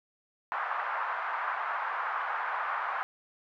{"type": "band-pass noise", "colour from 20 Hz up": "white", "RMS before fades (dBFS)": -33, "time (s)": [0.52, 3.03], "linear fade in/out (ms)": 0, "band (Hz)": [850, 1400], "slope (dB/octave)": 24, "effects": []}